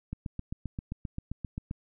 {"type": "click train", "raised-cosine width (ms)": 5, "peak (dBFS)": -22, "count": 13, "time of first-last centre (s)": [0.13, 1.711], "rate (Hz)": 7.59, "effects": []}